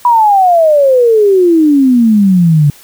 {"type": "exponential sweep", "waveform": "sine", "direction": "down", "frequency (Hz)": [987.8, 141.8], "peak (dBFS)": -4, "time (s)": [0.05, 2.7], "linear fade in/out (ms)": 2, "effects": ["white hiss -39 dBFS RMS until 2.83 s"]}